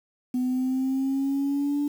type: exponential sweep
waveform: sine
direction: up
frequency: 250 to 291.1 Hz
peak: -21 dBFS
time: 0.34-1.88 s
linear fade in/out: 5 ms
effects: tanh soft clip ceiling -20 dBFS + 8-bit